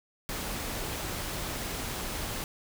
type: noise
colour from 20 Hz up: pink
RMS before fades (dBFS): -35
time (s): 0.29-2.44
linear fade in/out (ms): 0
effects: none